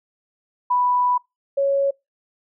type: tone pair in turn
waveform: sine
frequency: 987.8 / 554.4 Hz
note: B5 / C#5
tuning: 0 / 0 cents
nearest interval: minor seventh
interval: 1000 cents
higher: first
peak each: -16 dBFS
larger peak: neither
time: 0.7-1.18 / 1.57-1.91 s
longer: first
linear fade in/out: 10 ms
effects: noise-tail reverb RT60 0.2 s tail -24 dB re dry